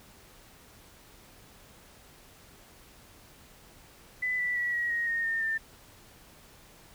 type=tone with pitch steps; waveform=sine; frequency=2000 / 1969.1 / 1938.6 / 1908.6 / 1879 / 1850 / 1821.3 / 1793.2 Hz; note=B6 / B6 / B6 / A#6 / A#6 / A#6 / A#6 / A6; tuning=+21 / -6 / -33 / +40 / +13 / -14 / -41 / +32 cents; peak=-27 dBFS; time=4.22-5.58 s; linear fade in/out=10 ms; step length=170 ms; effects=pink hiss -55 dBFS RMS until 6.94 s